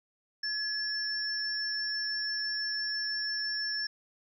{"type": "tone pair together", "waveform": "sine", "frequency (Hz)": [1700, 5397], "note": ["G#6", "E8"], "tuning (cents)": [40, 40], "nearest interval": "octave + minor sixth", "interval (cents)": 2000, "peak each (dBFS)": [-35, -32], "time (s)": [0.43, 3.87], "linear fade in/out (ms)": 5, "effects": ["11-bit"]}